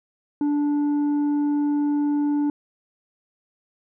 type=tone with tanh clipping; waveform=triangle; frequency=291.9 Hz; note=D4; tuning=10 cents flat; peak=-20 dBFS; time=0.41-2.5 s; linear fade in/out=2 ms; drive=9 dB; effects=none